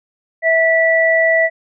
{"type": "tone pair together", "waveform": "sine", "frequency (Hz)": [654, 1959.8], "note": ["E5", "B6"], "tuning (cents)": [-14, -14], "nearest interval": "octave + perfect fifth", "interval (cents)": 1900, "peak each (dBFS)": -13, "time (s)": [0.42, 1.5], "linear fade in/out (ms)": 50, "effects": []}